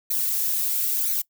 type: noise with flanger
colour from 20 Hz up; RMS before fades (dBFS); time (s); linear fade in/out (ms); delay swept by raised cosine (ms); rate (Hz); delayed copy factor
violet; -24; 0.1-1.22; 10; 0.48 to 4.48; 1; +0.75
effects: noise-tail reverb RT60 0.1 s tail -22 dB re dry